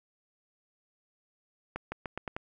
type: accelerating click train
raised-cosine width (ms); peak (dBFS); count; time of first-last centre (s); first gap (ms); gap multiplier
0.5; -20; 6; 1.76-2.365; 160; 0.86
effects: none

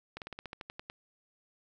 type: slowing click train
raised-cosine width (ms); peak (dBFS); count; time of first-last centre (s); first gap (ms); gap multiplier
0.3; -25; 11; 0.17-0.899; 48; 1.09
effects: none

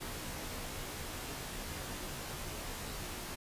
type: noise with comb filter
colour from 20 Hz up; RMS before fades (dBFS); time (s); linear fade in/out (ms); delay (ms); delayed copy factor
pink; -42; 0-3.36; 20; 18; -0.75
effects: resampled to 32000 Hz

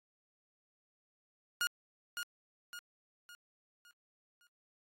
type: tone with echo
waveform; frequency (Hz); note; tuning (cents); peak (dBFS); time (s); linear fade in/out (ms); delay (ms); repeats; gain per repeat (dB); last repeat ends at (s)
sawtooth; 1431; F6; +42; -27; 1.61-1.67; 0; 560; 5; -7; 4.47
effects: AAC 48 kbps

